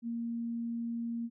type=tone; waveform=sine; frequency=233.1 Hz; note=A#3; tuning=in tune; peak=-33 dBFS; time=0.02-1.3 s; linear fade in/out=50 ms; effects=none